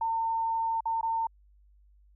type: tone with dropouts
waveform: sine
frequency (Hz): 906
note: A#5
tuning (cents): -50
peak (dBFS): -26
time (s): 0.01-1.27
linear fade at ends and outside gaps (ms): 5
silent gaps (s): 0.807-0.855 / 1.012-1.029
effects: added 50 Hz sine -57 dBFS peak until 2.15 s